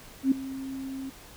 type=tone with ADSR envelope; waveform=sine; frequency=267.5 Hz; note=C4; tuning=38 cents sharp; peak=-16 dBFS; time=0.23-1.1 s; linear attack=86 ms; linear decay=5 ms; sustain=-17 dB; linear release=9 ms; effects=pink hiss -49 dBFS RMS until 1.36 s